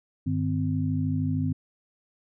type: tone cluster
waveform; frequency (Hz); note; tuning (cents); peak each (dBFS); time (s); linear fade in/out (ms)
sine; 98.6 / 151.8 / 258; G2 / D#3 / C4; +11 / -42 / -24; -28; 0.26-1.53; 10
effects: none